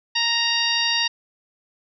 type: harmonic tone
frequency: 932.3 Hz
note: A#5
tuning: in tune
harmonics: 1 / 2 / 3 / 4 / 5 / 6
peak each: -30 / -26 / -24 / -25 / -25 / -29 dBFS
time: 0.15-1.08 s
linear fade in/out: 10 ms
effects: none